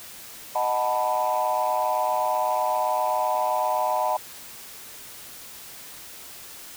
sine chord, B dominant seventh, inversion first, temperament equal, 622.3 / 740 / 880 / 987.8 Hz, D#5 / F#5 / A5 / B5, 0 / 0 / 0 / 0 cents, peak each -26 dBFS, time 0.55-4.17 s, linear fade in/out 5 ms, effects tanh soft clip ceiling -14 dBFS + white hiss -42 dBFS RMS until 6.76 s

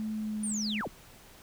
sine tone with pitch glide, 216.7 to 212.7 Hz, A3 to G#3, -26 to +42 cents, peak -31 dBFS, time 0-0.81 s, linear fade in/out 0 ms, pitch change -32 cents, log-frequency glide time 0.1-0.42 s
sine linear sweep, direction down, 9580 to 51.5 Hz, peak -32 dBFS, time 0.43-0.88 s, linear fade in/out 5 ms
effects tanh soft clip ceiling -21 dBFS + pink hiss -54 dBFS RMS until 1.42 s

